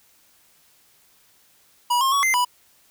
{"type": "tone with pitch steps", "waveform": "square", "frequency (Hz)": [970, 1069, 1123, 2078, 984], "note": ["B5", "C6", "C#6", "C7", "B5"], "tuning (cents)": [-31, 37, 22, -12, -7], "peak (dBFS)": -18, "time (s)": [1.9, 2.45], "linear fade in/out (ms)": 10, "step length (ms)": 110, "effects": ["white hiss -58 dBFS RMS until 2.9 s"]}